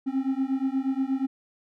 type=beating tone pair; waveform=triangle; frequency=262.8 / 271.2 Hz; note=C4 / C#4; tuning=+8 / -38 cents; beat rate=8.4 Hz; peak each=-25 dBFS; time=0.06-1.27 s; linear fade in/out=20 ms; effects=none